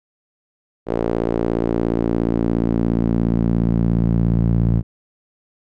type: tone with band-pass filter sweep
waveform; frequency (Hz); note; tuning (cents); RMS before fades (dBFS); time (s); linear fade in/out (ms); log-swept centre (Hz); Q
sawtooth; 57.1; A#1; -35; -18; 0.86-4.83; 50; 450 to 140; 1.7
effects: none